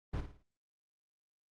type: noise with echo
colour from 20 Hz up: brown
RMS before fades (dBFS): -36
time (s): 0.13-0.21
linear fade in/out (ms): 10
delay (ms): 55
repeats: 4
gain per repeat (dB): -8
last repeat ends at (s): 0.43
effects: low-pass 5000 Hz 12 dB/octave + Opus 32 kbps